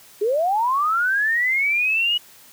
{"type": "linear sweep", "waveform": "sine", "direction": "up", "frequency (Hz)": [392, 2931], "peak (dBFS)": -17, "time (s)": [0.21, 2.18], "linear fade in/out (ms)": 10, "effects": ["white hiss -48 dBFS RMS until 2.52 s", "high-pass 80 Hz 12 dB/octave"]}